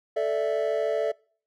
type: chord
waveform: triangle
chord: A suspended fourth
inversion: none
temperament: just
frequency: 440 / 586.7 / 660 Hz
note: A4 / D5 / E5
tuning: 0 / -2 / +2 cents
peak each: -25 dBFS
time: 0.16-1.12 s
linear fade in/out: 10 ms
effects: noise-tail reverb RT60 0.5 s tail -26 dB re dry + tanh soft clip ceiling -14 dBFS